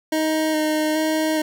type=tone with vibrato; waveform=25% pulse; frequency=311.1 Hz; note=D#4; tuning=in tune; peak=-15 dBFS; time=0.12-1.42 s; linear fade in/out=5 ms; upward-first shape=square; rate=1.2 Hz; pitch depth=14 cents each way; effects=none